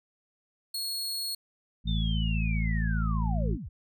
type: tone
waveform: sawtooth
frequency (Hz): 4326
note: C#8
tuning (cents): -43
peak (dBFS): -28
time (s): 0.74-1.35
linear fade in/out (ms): 5
type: harmonic tone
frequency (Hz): 55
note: A1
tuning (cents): 0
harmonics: 1 / 2 / 3 / 4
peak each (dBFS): -27 / -33 / -31 / -36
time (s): 1.84-3.58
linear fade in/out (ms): 50
type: linear sweep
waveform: sine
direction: down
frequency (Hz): 3646 to 33.95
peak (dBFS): -36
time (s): 1.87-3.69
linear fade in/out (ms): 10
effects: none